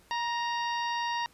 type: harmonic tone with a mistuned harmonic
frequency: 932.3 Hz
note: A#5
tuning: in tune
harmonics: 1 / 2 / 3 / 4 / 5 / 6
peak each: -30 / -36 / -40 / -42 / -44 / -46 dBFS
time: 0.11-1.26 s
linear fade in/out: 0 ms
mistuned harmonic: 1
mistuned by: +30 cents
effects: pink hiss -61 dBFS RMS until 1.33 s + resampled to 32000 Hz